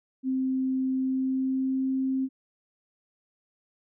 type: tone with pitch glide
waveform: sine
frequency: 261.6 to 264.2 Hz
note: C4 to C4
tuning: 0 to +17 cents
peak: -24 dBFS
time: 0.23-2.29 s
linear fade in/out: 50 ms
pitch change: +17 cents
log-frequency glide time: 0.95-1.89 s
effects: none